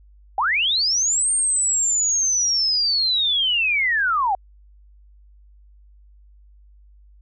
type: linear two-way sweep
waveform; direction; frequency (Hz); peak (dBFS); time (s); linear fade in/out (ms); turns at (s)
sine; up then down; 732 to 8770 to 732; -17; 0.38-4.35; 2; 1.31
effects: added 50 Hz sine -47 dBFS peak until 7.21 s